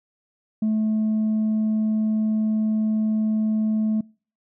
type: tone with tanh clipping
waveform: triangle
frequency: 216.9 Hz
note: A3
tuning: 25 cents flat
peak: -19 dBFS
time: 0.62-4.01 s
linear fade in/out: 5 ms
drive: 6 dB
effects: noise-tail reverb RT60 0.4 s tail -26 dB re dry